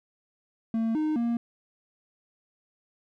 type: tone with pitch steps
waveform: triangle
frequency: 225.7 / 308.4 / 234.8 Hz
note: A3 / D#4 / A#3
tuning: +44 / -15 / +13 cents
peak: -22 dBFS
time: 0.74-1.37 s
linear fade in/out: 2 ms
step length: 210 ms
effects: none